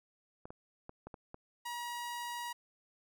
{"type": "clicks", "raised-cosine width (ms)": 1, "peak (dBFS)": -32, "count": 6, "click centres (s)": [0.455, 0.505, 0.894, 1.07, 1.142, 1.344]}
{"type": "tone", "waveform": "sawtooth", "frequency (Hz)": 957, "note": "A#5", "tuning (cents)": 45, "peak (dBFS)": -35, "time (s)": [1.65, 2.53], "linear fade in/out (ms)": 10}
{"effects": []}